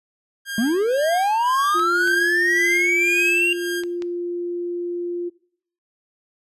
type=tone with tremolo; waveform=sawtooth; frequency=1610 Hz; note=G6; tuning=46 cents sharp; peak=-22 dBFS; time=0.45-3.84 s; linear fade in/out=50 ms; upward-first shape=sine; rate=1.9 Hz; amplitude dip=80%
type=linear sweep; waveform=triangle; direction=up; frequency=207.7 to 2794 Hz; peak=-15 dBFS; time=0.58-3.53 s; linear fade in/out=2 ms
type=tone; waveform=sine; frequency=349.2 Hz; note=F4; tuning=in tune; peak=-23 dBFS; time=1.74-5.3 s; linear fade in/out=20 ms
type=clicks; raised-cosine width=0.2 ms; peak=-19 dBFS; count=4; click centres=1.795 / 2.075 / 3.836 / 4.022 s
effects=noise-tail reverb RT60 0.6 s tail -20 dB re dry + resampled to 32000 Hz